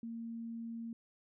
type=tone; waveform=sine; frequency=230 Hz; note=A#3; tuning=23 cents flat; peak=-40 dBFS; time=0.03-0.93 s; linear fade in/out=2 ms; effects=none